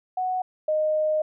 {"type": "tone pair in turn", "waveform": "sine", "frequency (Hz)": [740, 617.3], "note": ["F#5", "D#5"], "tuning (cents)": [0, -14], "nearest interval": "minor third", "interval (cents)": 314, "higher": "first", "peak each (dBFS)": [-23, -20], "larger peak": "second", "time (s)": [[0.17, 0.42], [0.68, 1.22]], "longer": "second", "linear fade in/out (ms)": 5, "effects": []}